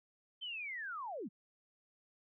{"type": "linear sweep", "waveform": "sine", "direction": "down", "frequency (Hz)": [3136, 155.56], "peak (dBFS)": -40, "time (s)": [0.41, 1.29], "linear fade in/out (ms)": 20, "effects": []}